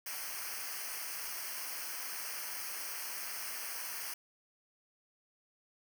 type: noise with comb filter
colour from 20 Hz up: white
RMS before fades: -41 dBFS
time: 0.06-4.14 s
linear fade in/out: 5 ms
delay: 0.27 ms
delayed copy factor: -0.95
effects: none